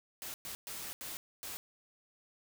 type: noise bursts at uneven times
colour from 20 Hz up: white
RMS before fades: -43 dBFS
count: 5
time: 0.22-0.34 / 0.45-0.55 / 0.67-0.93 / 1.01-1.17 / 1.43-1.57 s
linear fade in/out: 0 ms
effects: none